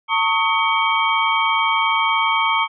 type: tone cluster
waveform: sine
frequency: 905 / 1106 / 1263 / 2254 / 3176 Hz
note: A5 / C#6 / D#6 / C#7 / G7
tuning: +48 / -4 / +26 / +28 / +22 cents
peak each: -20 / -21 / -24 / -21 / -25 dBFS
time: 0.08-2.68 s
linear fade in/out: 50 ms
effects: none